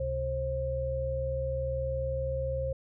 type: tone cluster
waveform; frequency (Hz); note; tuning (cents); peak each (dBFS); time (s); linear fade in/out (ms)
sine; 68 / 129.1 / 533; C#2 / C3 / C5; -33 / -23 / +32; -34 / -37 / -31; 0-2.73; 5
effects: none